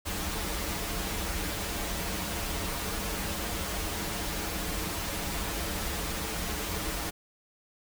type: noise with comb filter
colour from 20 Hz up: pink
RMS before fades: -33 dBFS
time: 0.05-7.11 s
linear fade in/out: 20 ms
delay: 7.9 ms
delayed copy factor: -0.75
effects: none